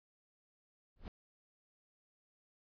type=noise with exponential growth; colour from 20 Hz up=brown; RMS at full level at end=-37 dBFS; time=0.96-1.08 s; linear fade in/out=1 ms; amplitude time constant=26 ms; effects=resampled to 11025 Hz